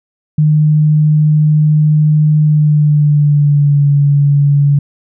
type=tone with pitch glide; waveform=sine; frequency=152.3 to 142.92 Hz; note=D#3 to D3; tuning=-37 to -47 cents; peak=-6 dBFS; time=0.38-4.79 s; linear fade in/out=5 ms; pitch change=-110 cents; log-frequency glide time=2.41-3.87 s; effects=none